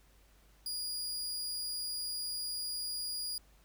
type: tone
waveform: sawtooth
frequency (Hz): 4868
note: D#8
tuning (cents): -39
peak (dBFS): -33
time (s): 0.66-3.38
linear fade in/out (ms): 2
effects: added 50 Hz sine -62 dBFS peak until 3.64 s + pink hiss -67 dBFS RMS until 3.64 s